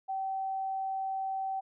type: tone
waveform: sine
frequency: 770 Hz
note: G5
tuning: 31 cents flat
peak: -31 dBFS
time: 0.08-1.61 s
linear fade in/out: 20 ms
effects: none